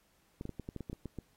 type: clicks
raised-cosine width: 3 ms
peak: -27 dBFS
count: 11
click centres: 0.411 / 0.454 / 0.493 / 0.597 / 0.689 / 0.763 / 0.807 / 0.898 / 0.93 / 1.057 / 1.187 s
effects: pink hiss -71 dBFS RMS until 1.36 s + AAC 48 kbps